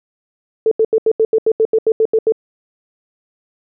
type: tone bursts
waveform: sine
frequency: 442.7 Hz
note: A4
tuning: 11 cents sharp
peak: -9 dBFS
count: 13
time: 0.66-2.322 s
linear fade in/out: 2 ms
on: 54 ms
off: 80 ms
effects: none